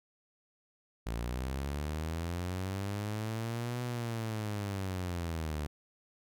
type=linear two-way sweep; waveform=sawtooth; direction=up then down; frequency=55 to 123.47 to 73.1 Hz; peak=-30 dBFS; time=1.06-5.67 s; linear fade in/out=10 ms; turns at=3.82 s; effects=none